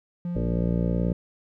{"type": "tone with pitch glide", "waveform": "triangle", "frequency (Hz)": [174.61, 176.64], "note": ["F3", "F3"], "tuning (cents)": [0, 20], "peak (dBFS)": -25, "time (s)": [0.25, 1.13], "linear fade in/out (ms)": 2, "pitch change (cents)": 20, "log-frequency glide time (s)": [0.9, 0.97]}
{"type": "harmonic tone", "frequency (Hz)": 58.6, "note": "A#1", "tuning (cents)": 10, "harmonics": [1, 2, 3, 4, 5, 6, 7, 8, 9, 10], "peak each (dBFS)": [-28, -30, -35, -33, -35, -39, -38, -36, -38, -38], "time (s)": [0.35, 1.13], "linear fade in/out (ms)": 10}
{"effects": []}